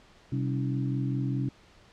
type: harmonic tone with a mistuned harmonic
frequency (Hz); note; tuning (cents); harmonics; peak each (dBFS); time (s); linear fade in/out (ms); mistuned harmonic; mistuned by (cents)
64.9; C2; -13; 2 / 3 / 4 / 5; -28 / -36 / -33 / -39; 0.32-1.49; 5; 4; +130
effects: pink hiss -57 dBFS RMS until 1.92 s + low-pass 5000 Hz 12 dB/octave